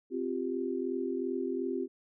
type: chord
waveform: sine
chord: C suspended fourth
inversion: none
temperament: equal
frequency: 261.6 / 349.2 / 392 Hz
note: C4 / F4 / G4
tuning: 0 / 0 / 0 cents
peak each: -35 / -35 / -35 dBFS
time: 0.1-1.88 s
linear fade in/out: 50 ms
effects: none